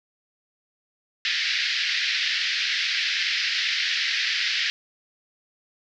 pink band-pass noise, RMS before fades -25 dBFS, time 1.25-4.7 s, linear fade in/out 0 ms, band 1700 to 5200 Hz, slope 48 dB/octave, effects none

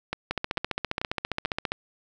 two click trains, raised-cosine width 0.3 ms, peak -12 / -11 dBFS, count 4 / 22, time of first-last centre 0.13-1.457 / 0.31-1.719 s, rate 2.26 / 14.9 Hz, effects none

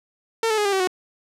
sawtooth tone with pitch steps, 452.7 / 434.3 / 416.6 / 399.6 / 383.3 / 367.7 Hz, A4 / A4 / G#4 / G4 / G4 / F#4, +49 / -23 / +5 / +33 / -39 / -11 cents, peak -15 dBFS, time 0.43-0.874 s, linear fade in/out 2 ms, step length 74 ms, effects low-pass 10000 Hz 12 dB/octave

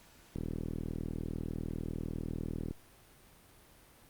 click train, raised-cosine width 3 ms, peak -24 dBFS, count 95, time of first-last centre 0.36-2.71 s, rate 40 Hz, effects pink hiss -60 dBFS RMS until 4.09 s + Opus 48 kbps

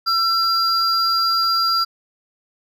triangle tone pair together, 1346 / 4797 Hz, E6 / D8, +36 / +36 cents, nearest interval octave + minor seventh, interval 2200 cents, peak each -17 dBFS, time 0.06-1.85 s, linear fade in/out 20 ms, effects none

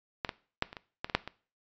clicks, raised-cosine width 0.3 ms, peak -14 / -17 / -10 / -27 / -25 / -16 / -22 / -7 / -22 dBFS, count 9, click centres 0.248 / 0.292 / 0.624 / 0.729 / 0.768 / 1.045 / 1.098 / 1.15 / 1.276 s, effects noise-tail reverb RT60 0.4 s tail -19 dB re dry + resampled to 16000 Hz

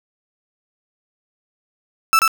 35% pulse tone with echo, 1318.5 Hz, E6, in tune, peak -9 dBFS, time 2.13-2.19 s, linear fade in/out 0 ms, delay 88 ms, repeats 1, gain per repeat -2 dB, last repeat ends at 2.278 s, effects none

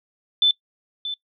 sine tone with echo, 3520 Hz, A7, in tune, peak -13 dBFS, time 0.42-0.51 s, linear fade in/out 2 ms, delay 630 ms, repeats 1, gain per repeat -12 dB, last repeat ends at 1.14 s, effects noise-tail reverb RT60 0.1 s tail -22 dB re dry

